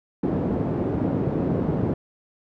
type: band-pass noise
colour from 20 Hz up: pink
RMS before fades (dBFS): -24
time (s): 0.23-1.94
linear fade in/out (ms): 5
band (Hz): 140 to 400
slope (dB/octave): 12
effects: none